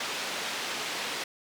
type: band-pass noise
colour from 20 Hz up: white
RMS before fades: -34 dBFS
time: 0-1.24 s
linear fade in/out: 5 ms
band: 240 to 4100 Hz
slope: 12 dB/octave
effects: none